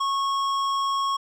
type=tone with hard clipping; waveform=sine; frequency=1098 Hz; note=C#6; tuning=17 cents flat; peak=-24 dBFS; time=0-1.17 s; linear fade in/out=10 ms; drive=11 dB; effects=none